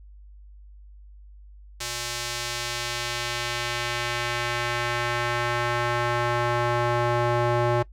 square tone with band-pass filter sweep, 120 Hz, B2, 49 cents flat, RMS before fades -26 dBFS, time 1.8-7.83 s, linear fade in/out 10 ms, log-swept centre 5900 to 690 Hz, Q 0.82, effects noise-tail reverb RT60 0.1 s tail -20 dB re dry + added 50 Hz sine -44 dBFS peak until 7.92 s

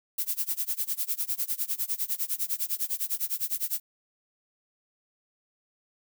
violet noise with tremolo, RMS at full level -27 dBFS, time 0.18-3.8 s, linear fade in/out 5 ms, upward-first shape sine, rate 9.9 Hz, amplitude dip 95%, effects none

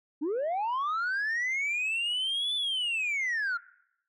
sine linear two-way sweep, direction up then down, 272.5 to 3520 to 1352 Hz, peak -25 dBFS, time 0.21-3.58 s, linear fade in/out 20 ms, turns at 2.55 s, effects noise-tail reverb RT60 0.8 s tail -22 dB re dry + tanh soft clip ceiling -26 dBFS

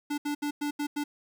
square tone bursts at uneven times, 292.3 Hz, D4, 8 cents flat, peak -29 dBFS, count 6, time 0.1-0.18 / 0.25-0.35 / 0.42-0.51 / 0.61-0.71 / 0.79-0.87 / 0.96-1.04 s, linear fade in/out 10 ms, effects 10-bit

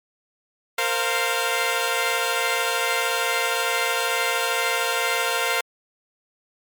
10% pulse chord, Bb suspended second, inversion none, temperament equal with one note detuned, 461.3 / 523.3 / 698.5 Hz, Bb4 / C5 / F5, -18 / 0 / 0 cents, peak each -17 dBFS, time 0.78-5.61 s, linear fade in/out 5 ms, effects MP3 96 kbps

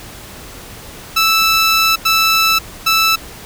15% pulse tone bursts at uneven times, 1318 Hz, E6, 1 cent flat, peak -4 dBFS, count 3, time 1.16-1.96 / 2.05-2.59 / 2.86-3.16 s, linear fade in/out 10 ms, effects pink hiss -34 dBFS RMS until 3.45 s

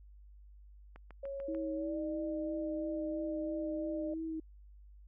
click train, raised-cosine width 0.5 ms, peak -37 dBFS, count 5, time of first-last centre 0.96-1.548 s, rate 6.8 Hz
sine tone with pitch glide, 552 to 602 Hz, C#5 to D5, -7 to +43 cents, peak -38 dBFS, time 1.23-4.14 s, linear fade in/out 5 ms, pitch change +150 cents, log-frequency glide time 1.74-1.98 s
sine tone with vibrato, 320.7 Hz, E4, 48 cents flat, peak -36 dBFS, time 1.48-4.4 s, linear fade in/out 5 ms, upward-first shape sine, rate 3 Hz, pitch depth 19 cents each way
effects added 50 Hz sine -53 dBFS peak until 5.07 s

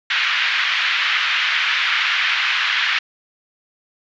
pink band-pass noise, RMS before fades -19 dBFS, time 0.1-2.99 s, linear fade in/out 5 ms, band 1500 to 3400 Hz, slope 24 dB/octave, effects resampled to 16000 Hz

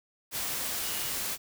sine tone in noise, 2884 Hz, F#7, 45 cents flat, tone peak -43 dBFS, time 0.8-1.14 s, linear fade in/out 50 ms, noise white, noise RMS -33 dBFS, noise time 0.31-1.38 s, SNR -13 dB, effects none

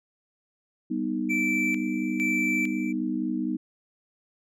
sine chord, G augmented, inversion none, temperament equal, 196 / 246.9 / 311.1 Hz, G3 / B3 / D#4, 0 / 0 / 0 cents, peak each -32 / -29 / -29 dBFS, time 0.9-3.57 s, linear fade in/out 10 ms
triangle tone with tremolo, 2330 Hz, D7, 14 cents flat, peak -23 dBFS, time 1.29-2.93 s, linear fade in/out 20 ms, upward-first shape square, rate 1.1 Hz, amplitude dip 75%
effects none

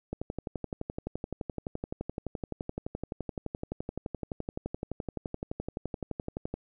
click train, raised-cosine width 2 ms, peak -20 dBFS, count 76, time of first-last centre 0.13-6.54 s, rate 11.7 Hz, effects none

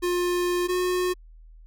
square tone pair in turn, 354.6 / 362.3 Hz, F4 / F#4, +26 / -36 cents, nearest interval unison, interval 38 cents, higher second, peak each -23 dBFS, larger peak neither, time 0.02-0.68 / 0.68-1.14 s, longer first, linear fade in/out 20 ms, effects added 40 Hz sine -45 dBFS peak until 1.66 s

